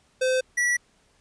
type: tone pair in turn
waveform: square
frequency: 515 / 1944.4 Hz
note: C5 / B6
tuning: -28 / -28 cents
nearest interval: octave + major seventh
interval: 2300 cents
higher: second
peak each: -21 dBFS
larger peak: neither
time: 0.21-0.41 / 0.57-0.77 s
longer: neither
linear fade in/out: 10 ms
effects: pink hiss -63 dBFS RMS until 1.2 s + resampled to 22050 Hz